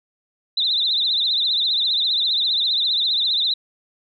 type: tone with vibrato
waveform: sine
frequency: 3806 Hz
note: A#7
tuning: 35 cents sharp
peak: -17 dBFS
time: 0.57-3.54 s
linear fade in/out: 5 ms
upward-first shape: triangle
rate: 15 Hz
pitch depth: 160 cents each way
effects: none